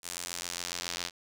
square tone with band-pass filter sweep, 43.65 Hz, F1, in tune, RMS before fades -38 dBFS, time 0.02-1.11 s, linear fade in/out 50 ms, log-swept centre 8500 to 4700 Hz, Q 1.2, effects none

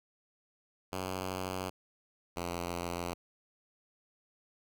5% pulse tone pair in turn, 93.1 / 86.91 Hz, F#2 / F2, +11 / -8 cents, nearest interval minor second, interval 119 cents, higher first, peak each -24 dBFS, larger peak neither, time 0.92-1.7 / 2.36-3.14 s, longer neither, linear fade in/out 10 ms, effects none

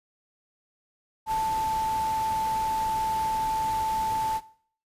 sine tone in noise, 880 Hz, A5, in tune, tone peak -24 dBFS, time 1.26-4.41 s, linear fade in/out 50 ms, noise pink, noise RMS -39 dBFS, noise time 1.26-4.41 s, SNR +12 dB, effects noise-tail reverb RT60 0.5 s tail -17 dB re dry + resampled to 32000 Hz

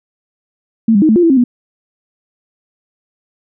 sine tone with pitch steps, 224.8 / 200.6 / 313 / 218.8 / 351 / 331.9 / 266.6 / 244.2 Hz, A3 / G3 / D#4 / A3 / F4 / E4 / C4 / B3, +37 / +40 / +10 / -9 / +9 / +12 / +33 / -19 cents, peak -6 dBFS, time 0.88-1.44 s, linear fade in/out 5 ms, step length 70 ms, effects none

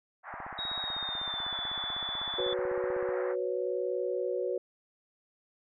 pink band-pass noise, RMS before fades -42 dBFS, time 0.23-3.36 s, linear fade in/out 50 ms, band 670 to 1900 Hz, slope 48 dB/octave
click train, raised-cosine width 2 ms, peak -34 dBFS, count 45, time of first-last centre 0.34-3.09 s, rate 16 Hz
sine tone with pitch glide, 3782 to 3468 Hz, A#7 to A7, +24 to -26 cents, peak -33 dBFS, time 0.58-2.54 s, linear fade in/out 10 ms, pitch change -150 cents, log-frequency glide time 0.8-1.55 s
sine chord, F# suspended fourth, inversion none, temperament equal, 370 / 493.9 / 554.4 Hz, F#4 / B4 / C#5, 0 / 0 / 0 cents, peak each -33 / -33 / -35 dBFS, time 2.38-4.58 s, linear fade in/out 5 ms
effects none

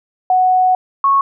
sine tone pair in turn, 740 / 1101.1 Hz, F#5 / C#6, 0 / -12 cents, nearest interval perfect fifth, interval 688 cents, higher second, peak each -9 dBFS, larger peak neither, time 0.3-0.75 / 1.04-1.21 s, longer first, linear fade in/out 2 ms, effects none

